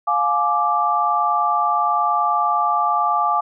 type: chord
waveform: sine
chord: D diminished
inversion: first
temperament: just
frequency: 704.8 / 845.8 / 1174.7 Hz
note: F5 / Ab5 / D6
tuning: +16 / +31 / 0 cents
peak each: -22 / -21 / -18 dBFS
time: 0.07-3.41 s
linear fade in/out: 10 ms
effects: none